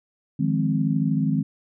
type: chord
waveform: sine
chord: F minor seventh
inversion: third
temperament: equal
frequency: 155.56 / 174.61 / 207.7 / 261.6 Hz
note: Eb3 / F3 / Ab3 / C4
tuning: 0 / 0 / 0 / 0 cents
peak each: -23 / -28 / -25 / -25 dBFS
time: 0.39-1.43 s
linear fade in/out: 10 ms
effects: none